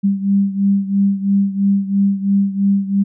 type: beating tone pair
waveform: sine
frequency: 197.2 / 200.2 Hz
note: G3 / G3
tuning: +11 / +37 cents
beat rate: 3 Hz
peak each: -14 / -18 dBFS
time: 0.03-3.04 s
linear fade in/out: 20 ms
effects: none